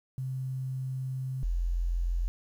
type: tone pair in turn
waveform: sine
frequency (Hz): 130.81 / 43.21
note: C3 / F1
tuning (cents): 0 / -18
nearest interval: octave + perfect fifth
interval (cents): 1918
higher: first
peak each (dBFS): -31 / -26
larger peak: second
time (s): 0.18-1.43 / 1.43-2.28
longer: first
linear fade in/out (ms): 0
effects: 10-bit